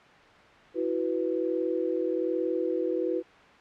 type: chord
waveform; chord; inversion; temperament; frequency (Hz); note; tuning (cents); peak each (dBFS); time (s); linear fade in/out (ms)
sine; E suspended second; none; just; 329.6 / 370.8 / 494.4; E4 / F#4 / B4; 0 / +4 / +2; -30; 0.74-3.23; 50
effects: white hiss -52 dBFS RMS until 3.6 s + low-pass 2000 Hz 12 dB/octave